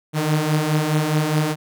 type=beating tone pair; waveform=sawtooth; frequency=150 / 154.8 Hz; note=D3 / D#3; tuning=+37 / -9 cents; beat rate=4.8 Hz; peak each=-19 / -15 dBFS; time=0.13-1.56 s; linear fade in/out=50 ms; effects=none